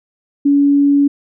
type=tone; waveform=sine; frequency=283.6 Hz; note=C#4; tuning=40 cents sharp; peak=-8 dBFS; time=0.45-1.08 s; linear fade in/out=10 ms; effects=none